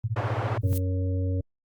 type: tone with tremolo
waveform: sine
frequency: 111 Hz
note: A2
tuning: 16 cents sharp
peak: -22 dBFS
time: 0.04-0.73 s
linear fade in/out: 0 ms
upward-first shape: sine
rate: 15 Hz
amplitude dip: 100%
type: band-pass noise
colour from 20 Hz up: pink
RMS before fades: -32 dBFS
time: 0.16-0.58 s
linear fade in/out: 5 ms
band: 440 to 1200 Hz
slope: 12 dB/octave
type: noise with exponential growth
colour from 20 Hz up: violet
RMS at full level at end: -30 dBFS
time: 0.61-0.78 s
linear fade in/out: 5 ms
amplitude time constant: 35 ms
type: harmonic tone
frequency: 92.5 Hz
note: F#2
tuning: in tune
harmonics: 1 / 3 / 5 / 6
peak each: -24 / -34 / -38 / -40 dBFS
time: 0.63-1.41 s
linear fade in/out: 5 ms
effects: Opus 48 kbps